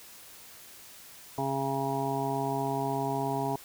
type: harmonic tone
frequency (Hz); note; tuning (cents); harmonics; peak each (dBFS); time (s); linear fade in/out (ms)
136.6; C#3; -25; 1 / 2 / 3 / 5 / 6 / 7; -35 / -35 / -35 / -35 / -35 / -35; 1.38-3.56; 2
effects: white hiss -50 dBFS RMS until 3.64 s